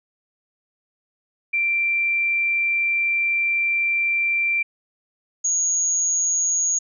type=tone pair in turn; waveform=sine; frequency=2356 / 6664 Hz; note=D7 / G#8; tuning=+5 / +5 cents; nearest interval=octave + tritone; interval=1800 cents; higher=second; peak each=-18 dBFS; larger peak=neither; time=1.53-4.63 / 5.44-6.79 s; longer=first; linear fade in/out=10 ms; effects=none